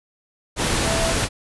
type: tone in noise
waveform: sine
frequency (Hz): 659.3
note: E5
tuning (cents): 0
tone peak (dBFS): -24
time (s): 0.84-1.16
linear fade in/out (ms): 50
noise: pink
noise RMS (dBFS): -21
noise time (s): 0.56-1.29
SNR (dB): -6
effects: resampled to 24000 Hz